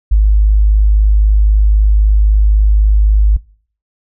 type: tone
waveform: sine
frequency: 51.91 Hz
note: G#1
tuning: in tune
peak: -5 dBFS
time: 0.11-3.37 s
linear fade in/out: 10 ms
effects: noise-tail reverb RT60 0.5 s tail -23 dB re dry